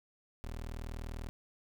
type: tone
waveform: 25% pulse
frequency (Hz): 40.11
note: E1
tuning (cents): -47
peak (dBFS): -36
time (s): 0.44-1.29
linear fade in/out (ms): 0
effects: none